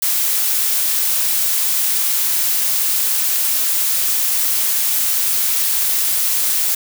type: noise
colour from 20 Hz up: blue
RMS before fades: -17 dBFS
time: 0.02-6.75 s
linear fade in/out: 5 ms
effects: none